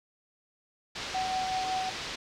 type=low-pass noise; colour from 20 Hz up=white; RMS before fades=-38 dBFS; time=0.95-2.16 s; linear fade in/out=10 ms; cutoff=5200 Hz; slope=24 dB/octave
type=tone with tremolo; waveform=sine; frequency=751 Hz; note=F#5; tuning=26 cents sharp; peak=-27 dBFS; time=1.14-1.9 s; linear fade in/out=10 ms; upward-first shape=triangle; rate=5.3 Hz; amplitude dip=40%
effects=none